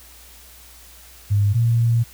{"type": "tone pair in turn", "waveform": "sine", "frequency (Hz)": [102.1, 116.61], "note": ["G#2", "A#2"], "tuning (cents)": [-29, 1], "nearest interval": "major second", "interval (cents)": 230, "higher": "second", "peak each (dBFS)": -14, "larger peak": "neither", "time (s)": [[1.3, 1.54], [1.54, 2.04]], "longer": "second", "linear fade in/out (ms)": 20, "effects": ["added 60 Hz sine -48 dBFS peak until 2.13 s", "white hiss -46 dBFS RMS until 2.13 s"]}